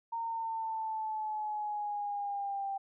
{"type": "exponential sweep", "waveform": "sine", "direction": "down", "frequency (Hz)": [923, 784], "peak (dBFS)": -33, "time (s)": [0.12, 2.78], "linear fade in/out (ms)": 10, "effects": []}